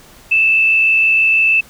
sine tone with frequency modulation, 2637 Hz, E7, in tune, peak -9 dBFS, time 0.31-1.61 s, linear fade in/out 10 ms, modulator 66.1 Hz, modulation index 0.65, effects pink hiss -43 dBFS RMS until 1.69 s

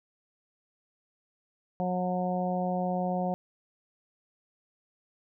harmonic tone, 181.4 Hz, F#3, 34 cents flat, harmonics 1 / 2 / 3 / 4 / 5, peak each -30 / -40 / -33 / -32 / -41 dBFS, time 1.8-3.34 s, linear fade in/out 0 ms, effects none

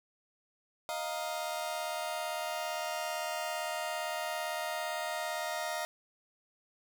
sawtooth chord, Eb suspended second, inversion none, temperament just, 622.3 / 700 / 933.4 Hz, Eb5 / F5 / Bb5, 0 / +4 / +2 cents, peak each -34 / -34 / -37 dBFS, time 0.89-5.85 s, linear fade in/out 0 ms, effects none

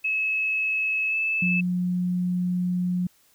sine tone with pitch glide, 2585 to 2620 Hz, E7 to E7, -34 to -11 cents, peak -22 dBFS, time 0.04-1.61 s, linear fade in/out 10 ms, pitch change +23 cents, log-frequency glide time 1.09-1.15 s
sine tone, 179.5 Hz, F3, 48 cents sharp, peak -22 dBFS, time 1.42-3.07 s, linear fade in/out 5 ms
effects white hiss -61 dBFS RMS until 3.34 s

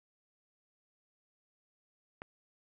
click, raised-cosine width 0.5 ms, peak -27 dBFS, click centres 2.219 s, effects none

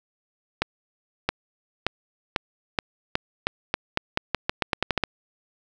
accelerating click train, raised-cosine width 0.3 ms, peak -5 dBFS, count 18, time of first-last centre 0.62-5.037 s, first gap 670 ms, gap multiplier 0.86, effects none

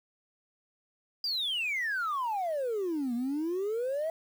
sine exponential two-way sweep, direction down then up, 4900 to 231.8 to 662 Hz, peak -27 dBFS, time 1.24-4.1 s, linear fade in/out 2 ms, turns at 3.14 s, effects tanh soft clip ceiling -27 dBFS + 9-bit

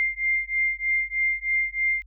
sine beating tone pair, 2102 / 2105.2 Hz, C7 / C7, +7 / +10 cents, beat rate 3.2 Hz, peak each -25 dBFS, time 0-2.02 s, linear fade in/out 0 ms, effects added 50 Hz sine -47 dBFS peak until 2.06 s

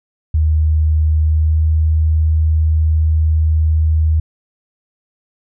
sine tone with pitch glide, 77.7 to 78.65 Hz, D#2 to D#2, -2 to +19 cents, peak -10 dBFS, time 0.34-4.2 s, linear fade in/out 5 ms, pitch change +21 cents, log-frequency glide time 1.23-1.64 s, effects none

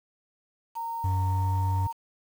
sine tone, 922 Hz, A#5, 19 cents flat, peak -30 dBFS, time 0.75-1.93 s, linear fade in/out 20 ms
triangle tone with pitch glide, 94 to 94.87 Hz, F#2 to F#2, +28 to +44 cents, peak -21 dBFS, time 1.04-1.87 s, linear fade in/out 5 ms, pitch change +16 cents, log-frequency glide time 1.21-1.43 s
effects tanh soft clip ceiling -16 dBFS + 8-bit

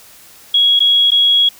sine tone with dropouts, 3322 Hz, G#7, in tune, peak -8 dBFS, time 0.54-1.49 s, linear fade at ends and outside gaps 5 ms, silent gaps 0.793-0.803 / 1.107-1.117 s, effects white hiss -42 dBFS RMS until 1.59 s

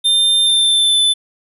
square tone with pitch glide, 3600 to 3514 Hz, A7 to A7, +39 to -3 cents, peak -11 dBFS, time 0.04-1.14 s, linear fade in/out 20 ms, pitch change -42 cents, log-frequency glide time 0.44-1.02 s, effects resampled to 32000 Hz

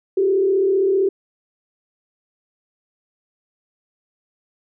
sine tone with frequency modulation, 386.8 Hz, G4, 23 cents flat, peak -14 dBFS, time 0.17-1.09 s, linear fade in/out 5 ms, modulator 35.4 Hz, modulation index 0.66, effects none

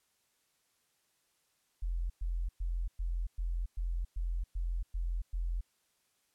sine tone bursts, 42.87 Hz, F1, 31 cents flat, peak -31 dBFS, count 10, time 1.82-5.61 s, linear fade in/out 10 ms, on 280 ms, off 110 ms, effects white hiss -75 dBFS RMS until 6.34 s + low-pass 12000 Hz 12 dB/octave

